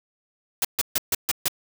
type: noise bursts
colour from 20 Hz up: white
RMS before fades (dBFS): -22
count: 6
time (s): 0.62-1.482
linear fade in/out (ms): 2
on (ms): 27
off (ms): 140
effects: none